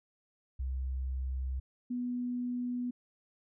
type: tone pair in turn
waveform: sine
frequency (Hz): 65.1 / 245.8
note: C2 / B3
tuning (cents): -8 / -8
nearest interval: octave + major seventh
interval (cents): 2300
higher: second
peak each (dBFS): -32 / -32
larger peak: neither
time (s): 0.59-1.6 / 1.9-2.91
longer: neither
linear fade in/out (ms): 10
effects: none